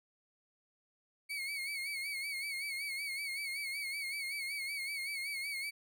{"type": "tone with vibrato", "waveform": "35% pulse", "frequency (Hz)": 2217, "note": "C#7", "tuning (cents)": 0, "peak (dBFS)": -35, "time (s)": [1.29, 5.71], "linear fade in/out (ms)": 20, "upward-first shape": "sine", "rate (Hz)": 5.3, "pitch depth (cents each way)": 73, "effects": []}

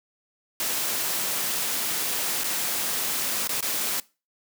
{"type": "noise with dropouts", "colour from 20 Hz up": "white", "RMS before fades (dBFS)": -27, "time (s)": [0.6, 4], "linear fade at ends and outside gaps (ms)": 1, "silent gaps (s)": [[2.436, 2.442], [3.474, 3.492], [3.607, 3.626]], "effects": ["noise-tail reverb RT60 0.3 s tail -22 dB re dry", "high-pass 150 Hz 12 dB/octave"]}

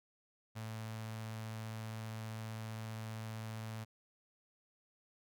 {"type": "tone with notch filter", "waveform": "sawtooth", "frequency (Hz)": 110.6, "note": "A2", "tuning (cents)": 9, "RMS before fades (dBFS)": -44, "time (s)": [0.55, 3.85], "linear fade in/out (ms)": 20, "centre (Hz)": 360, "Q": 1.3, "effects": []}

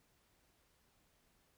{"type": "silence", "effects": ["pink hiss -74 dBFS RMS until 1.57 s"]}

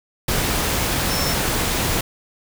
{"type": "tone in noise", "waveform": "sine", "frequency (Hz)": 5400, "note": "E8", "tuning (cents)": 41, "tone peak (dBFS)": -26, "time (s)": [1.1, 1.34], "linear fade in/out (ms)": 5, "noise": "pink", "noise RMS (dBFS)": -21, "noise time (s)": [0.28, 2.01], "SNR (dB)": -8, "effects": []}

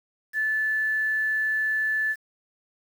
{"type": "tone with quantisation", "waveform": "sine", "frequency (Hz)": 1743, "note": "A6", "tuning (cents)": -17, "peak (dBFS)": -22, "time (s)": [0.33, 2.16], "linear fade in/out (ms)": 50, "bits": 8, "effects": []}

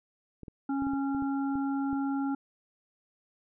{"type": "clicks", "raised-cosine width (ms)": 3, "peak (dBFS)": -30, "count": 9, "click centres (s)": [0.433, 0.482, 0.822, 0.869, 0.935, 1.148, 1.223, 1.555, 1.93]}
{"type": "harmonic tone", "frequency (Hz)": 275.3, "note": "C#4", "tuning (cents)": -12, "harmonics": [1, 3, 5], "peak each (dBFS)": [-28, -38, -42], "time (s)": [0.69, 2.35], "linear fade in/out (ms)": 5}
{"effects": []}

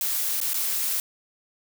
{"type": "noise with dropouts", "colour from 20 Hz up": "blue", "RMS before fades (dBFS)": -26, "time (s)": [0.01, 1], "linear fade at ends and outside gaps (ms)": 1, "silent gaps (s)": [[0.403, 0.413], [0.534, 0.542]], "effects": []}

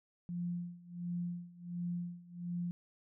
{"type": "tone with tremolo", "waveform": "sine", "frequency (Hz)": 174.61, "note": "F3", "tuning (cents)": 0, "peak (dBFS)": -34, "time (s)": [0.29, 2.71], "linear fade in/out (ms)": 0, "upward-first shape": "sine", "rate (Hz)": 1.4, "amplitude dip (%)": 90, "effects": []}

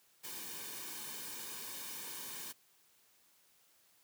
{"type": "noise with comb filter", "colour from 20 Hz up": "white", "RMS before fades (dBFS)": -45, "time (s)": [0.23, 2.53], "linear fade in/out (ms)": 20, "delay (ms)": 1.5, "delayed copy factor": -0.65, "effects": ["white hiss -69 dBFS RMS until 4.03 s", "high-pass 100 Hz 12 dB/octave"]}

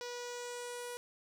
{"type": "tone with low-pass filter sweep", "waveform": "sawtooth", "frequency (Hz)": 486, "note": "B4", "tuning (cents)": -28, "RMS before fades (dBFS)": -43, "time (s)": [0.01, 0.97], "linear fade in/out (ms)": 0, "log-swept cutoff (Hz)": [5500, 11000], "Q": 2.5, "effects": ["10-bit"]}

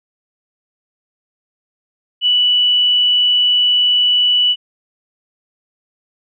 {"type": "tone", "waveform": "sine", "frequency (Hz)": 2959, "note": "F#7", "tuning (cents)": -1, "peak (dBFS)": -10, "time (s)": [2.21, 4.56], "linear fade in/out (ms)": 50, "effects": []}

